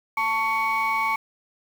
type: tone cluster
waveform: sine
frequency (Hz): 888 / 1116 / 2236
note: A5 / C#6 / C#7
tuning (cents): +16 / +11 / +14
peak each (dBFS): -24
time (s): 0.17-1.16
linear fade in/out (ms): 5
effects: tanh soft clip ceiling -16 dBFS + 7-bit